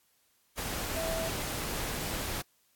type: tone in noise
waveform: sine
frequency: 653 Hz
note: E5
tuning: 17 cents flat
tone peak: -33 dBFS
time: 0.96-1.29 s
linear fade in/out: 10 ms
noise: pink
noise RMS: -35 dBFS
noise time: 0.57-2.42 s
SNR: -1 dB
effects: white hiss -70 dBFS RMS until 2.75 s + AAC 64 kbps